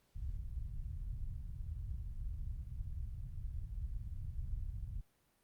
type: low-pass noise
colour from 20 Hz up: pink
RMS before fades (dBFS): -42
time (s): 0.15-5.01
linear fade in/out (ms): 5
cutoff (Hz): 110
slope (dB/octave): 24
effects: pink hiss -75 dBFS RMS until 5.43 s + Opus 48 kbps